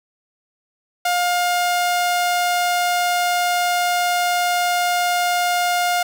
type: tone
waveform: sawtooth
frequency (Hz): 709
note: F5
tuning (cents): +26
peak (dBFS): -13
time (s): 1.05-6.03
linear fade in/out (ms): 5
effects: none